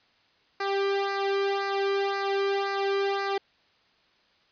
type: tone with flanger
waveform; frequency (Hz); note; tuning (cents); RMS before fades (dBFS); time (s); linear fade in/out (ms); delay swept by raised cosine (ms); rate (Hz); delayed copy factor
sawtooth; 395.4; G4; +15; -27; 0.6-3.38; 5; 0.3 to 1.14; 1.9; -0.85
effects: white hiss -64 dBFS RMS until 4.51 s + resampled to 11025 Hz